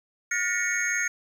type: tone cluster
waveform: sine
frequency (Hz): 1433 / 1796 / 1901 / 2222 / 6500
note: F6 / A6 / A#6 / C#7 / G#8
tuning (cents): +44 / +35 / +33 / +4 / -38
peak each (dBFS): -30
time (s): 0.31-1.08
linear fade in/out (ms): 5
effects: tanh soft clip ceiling -14 dBFS + 8-bit